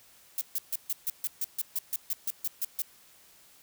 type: noise bursts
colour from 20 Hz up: violet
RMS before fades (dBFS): -30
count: 15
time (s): 0.38-2.82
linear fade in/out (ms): 2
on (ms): 32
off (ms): 140
effects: white hiss -58 dBFS RMS until 3.62 s